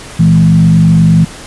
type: tone with frequency modulation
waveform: sine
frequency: 164.81 Hz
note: E3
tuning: in tune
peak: -3 dBFS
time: 0.19-1.25 s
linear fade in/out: 10 ms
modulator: 48.4 Hz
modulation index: 0.76
effects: pink hiss -29 dBFS RMS until 1.46 s + resampled to 24000 Hz